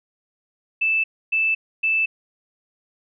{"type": "tone bursts", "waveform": "sine", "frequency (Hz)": 2637, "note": "E7", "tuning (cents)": 0, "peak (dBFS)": -17, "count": 3, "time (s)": [0.81, 2.06], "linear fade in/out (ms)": 10, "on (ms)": 230, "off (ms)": 280, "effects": []}